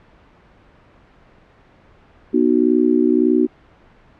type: chord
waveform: sine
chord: B major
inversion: none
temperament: just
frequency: 246.9 / 308.7 / 370.4 Hz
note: B3 / D#4 / F#4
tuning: 0 / -14 / +2 cents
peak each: -17 / -16 / -17 dBFS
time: 2.33-3.47 s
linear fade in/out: 20 ms
effects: pink hiss -50 dBFS RMS until 4.19 s + low-pass 2000 Hz 12 dB/octave